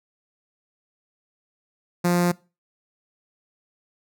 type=tone with notch filter; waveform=sawtooth; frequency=175.6 Hz; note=F3; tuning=10 cents sharp; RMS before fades=-20 dBFS; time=2.04-2.32 s; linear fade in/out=10 ms; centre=3100 Hz; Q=1.6; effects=noise-tail reverb RT60 0.3 s tail -22 dB re dry